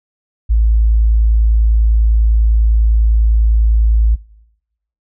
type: tone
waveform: sine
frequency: 55 Hz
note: A1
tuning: in tune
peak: -8 dBFS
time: 0.49-4.16 s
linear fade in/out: 20 ms
effects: noise-tail reverb RT60 0.9 s tail -22 dB re dry